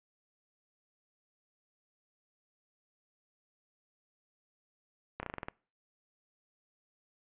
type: slowing click train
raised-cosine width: 0.5 ms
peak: -22 dBFS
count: 8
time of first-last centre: 5.2-5.485 s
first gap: 30 ms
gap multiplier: 1.1
effects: noise-tail reverb RT60 0.4 s tail -25 dB re dry + resampled to 8000 Hz